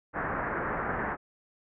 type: low-pass noise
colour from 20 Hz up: white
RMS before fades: -32 dBFS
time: 0.13-1.17 s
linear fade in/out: 50 ms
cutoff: 1800 Hz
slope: 48 dB/octave
effects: none